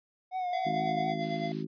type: tone with vibrato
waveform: triangle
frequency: 731 Hz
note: F#5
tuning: 21 cents flat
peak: -28 dBFS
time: 0.31-1.15 s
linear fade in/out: 50 ms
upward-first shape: triangle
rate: 4.2 Hz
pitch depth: 52 cents each way
type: tone with tremolo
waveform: square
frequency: 685 Hz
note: F5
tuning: 34 cents flat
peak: -32 dBFS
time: 0.53-1.52 s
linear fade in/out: 2 ms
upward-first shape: sine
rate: 9 Hz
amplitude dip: 55%
type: harmonic tone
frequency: 53.3 Hz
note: G#1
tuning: 46 cents sharp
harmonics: 3 / 4 / 5 / 6 / 7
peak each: -37 / -38 / -39 / -40 / -40 dBFS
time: 0.65-1.67 s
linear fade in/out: 20 ms
type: noise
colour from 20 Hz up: blue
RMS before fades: -44 dBFS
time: 1.19-1.65 s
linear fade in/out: 50 ms
effects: resampled to 11025 Hz